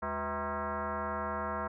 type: tone with frequency modulation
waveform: sine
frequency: 207.7 Hz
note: G#3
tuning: in tune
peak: -32 dBFS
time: 0.02-1.68 s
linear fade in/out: 10 ms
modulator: 286 Hz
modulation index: 4.6
effects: none